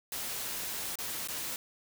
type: noise with dropouts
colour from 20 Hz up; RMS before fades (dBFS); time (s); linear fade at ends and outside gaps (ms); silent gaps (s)
white; -37; 0.12-1.56; 1; 0.956-0.987 / 1.274-1.285
effects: none